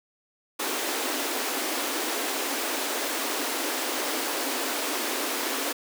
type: high-pass noise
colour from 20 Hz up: pink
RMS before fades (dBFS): -29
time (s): 0.59-5.73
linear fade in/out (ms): 10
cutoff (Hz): 250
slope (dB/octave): 96
effects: none